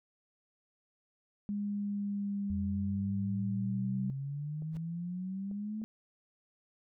sine tone with pitch glide, 204.4 to 193.93 Hz, G#3 to G3, -27 to -18 cents, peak -32 dBFS, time 1.49-4.1 s, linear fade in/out 0 ms, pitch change -91 cents, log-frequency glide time 1.64-3.81 s
sine exponential sweep, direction up, 84 to 220 Hz, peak -35 dBFS, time 2.5-5.84 s, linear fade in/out 0 ms
clicks, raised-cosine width 2 ms, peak -40 dBFS, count 3, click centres 4.622 / 5.513 / 5.817 s
brown noise with exponential growth, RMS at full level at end -44 dBFS, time 4.69-4.77 s, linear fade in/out 1 ms, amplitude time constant 17 ms
effects none

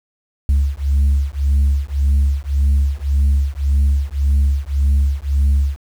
sine beating tone pair, 68.9 / 70.7 Hz, C#2 / C#2, -10 / +35 cents, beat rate 1.8 Hz, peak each -14 dBFS, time 0.49-5.77 s, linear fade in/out 0 ms, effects tanh soft clip ceiling -9 dBFS + 7-bit

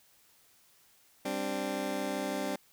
20% pulse chord, G suspended fourth, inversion none, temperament just, 196 / 261.3 / 294 Hz, G3 / C4 / D4, 0 / -2 / +2 cents, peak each -33 / -32 / -32 dBFS, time 1.25-2.56 s, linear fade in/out 5 ms, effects white hiss -64 dBFS RMS until 2.72 s

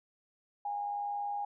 sine tone with amplitude modulation, 817 Hz, G#5, 29 cents flat, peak -31 dBFS, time 0.65-1.45 s, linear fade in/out 5 ms, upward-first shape sine, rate 101 Hz, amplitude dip 40%, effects none

